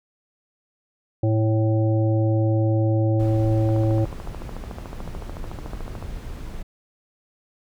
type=harmonic tone; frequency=110 Hz; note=A2; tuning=in tune; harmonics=1 / 3 / 5 / 7; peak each=-18 / -24 / -27 / -35 dBFS; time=1.23-4.05 s; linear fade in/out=5 ms
type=noise; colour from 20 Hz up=brown; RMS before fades=-33 dBFS; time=3.19-6.63 s; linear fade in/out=10 ms
type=click train; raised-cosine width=1 ms; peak=-21 dBFS; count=33; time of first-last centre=3.69-6.026 s; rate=13.7 Hz
effects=none